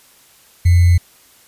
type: tone with sample-and-hold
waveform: sine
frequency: 87.31 Hz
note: F2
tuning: in tune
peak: -7 dBFS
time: 0.65-0.98 s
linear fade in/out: 10 ms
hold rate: 2100 Hz
effects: white hiss -49 dBFS RMS until 1.47 s + resampled to 32000 Hz